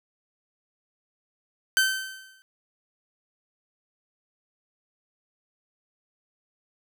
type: tone with exponential decay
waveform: sawtooth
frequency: 1542 Hz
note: G6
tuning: 29 cents flat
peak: -13 dBFS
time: 1.77-2.42 s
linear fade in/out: 0 ms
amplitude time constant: 140 ms
effects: none